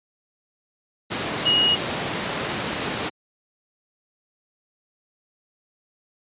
sine tone in noise, 2882 Hz, F#7, 46 cents flat, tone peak -16 dBFS, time 1.45-1.76 s, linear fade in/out 20 ms, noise pink, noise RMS -25 dBFS, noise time 1.1-3.1 s, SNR +6 dB, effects high-pass 150 Hz 12 dB/octave + resampled to 8000 Hz

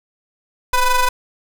40% pulse ring-modulated tone, 501 Hz, B4, 25 cents sharp, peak -9 dBFS, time 0.73-1.09 s, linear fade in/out 5 ms, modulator 489 Hz, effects none

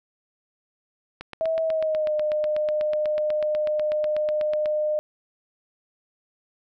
click train, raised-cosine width 0.3 ms, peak -19 dBFS, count 29, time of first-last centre 1.21-4.658 s, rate 8.12 Hz
sine tone with pitch glide, 647 to 607.2 Hz, E5 to D#5, -32 to -42 cents, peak -21 dBFS, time 1.41-4.99 s, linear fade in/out 0 ms, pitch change -110 cents, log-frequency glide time 1.62-2.14 s
effects none

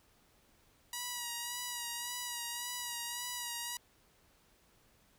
5% pulse tone with vibrato, 963 Hz, B5, 44 cents flat, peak -26 dBFS, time 0.93-3.77 s, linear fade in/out 2 ms, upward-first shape sine, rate 1.8 Hz, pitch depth 32 cents each way, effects pink hiss -68 dBFS RMS until 5.18 s

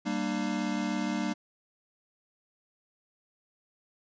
square chord, G minor, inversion none, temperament equal with one note detuned, 196 / 233.1 / 299.7 Hz, G3 / Bb3 / D4, 0 / 0 / +35 cents, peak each -34 dBFS, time 0.05-1.34 s, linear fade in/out 20 ms, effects resampled to 16000 Hz

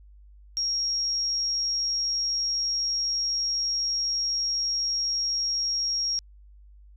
sine tone, 5588 Hz, F8, in tune, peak -24 dBFS, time 0.57-6.19 s, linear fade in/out 0 ms, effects added 50 Hz sine -48 dBFS peak until 6.96 s

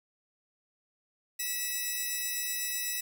5% pulse tone pair together, 1951 / 2604 Hz, B6 / E7, -22 / -22 cents, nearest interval perfect fourth, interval 500 cents, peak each -23 / -26 dBFS, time 1.39-3.01 s, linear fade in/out 10 ms, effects none

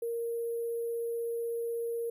sine tone with sample-and-hold, 466.2 Hz, A#4, in tune, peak -31 dBFS, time 0.02-2.1 s, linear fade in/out 5 ms, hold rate 11025 Hz, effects none

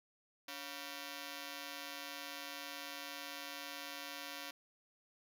5% pulse ring-modulated tone, 420 Hz, G#4, 19 cents sharp, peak -30 dBFS, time 0.48-4.51 s, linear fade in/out 5 ms, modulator 131 Hz, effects none

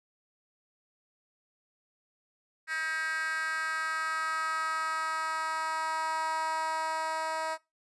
10% pulse tone with high-pass filter sweep, 318.7 Hz, D#4, 42 cents sharp, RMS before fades -32 dBFS, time 2.67-7.58 s, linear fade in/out 50 ms, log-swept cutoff 1700 to 780 Hz, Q 4, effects noise-tail reverb RT60 0.2 s tail -19 dB re dry + resampled to 24000 Hz

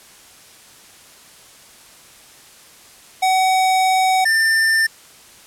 square tone pair in turn, 753 / 1790.9 Hz, F#5 / A6, +30 / +30 cents, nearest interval octave + minor third, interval 1500 cents, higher second, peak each -14 dBFS, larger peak neither, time 3.22-4.25 / 4.25-4.87 s, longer first, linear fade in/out 10 ms, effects white hiss -45 dBFS RMS until 5.46 s + low-pass 11000 Hz 12 dB/octave

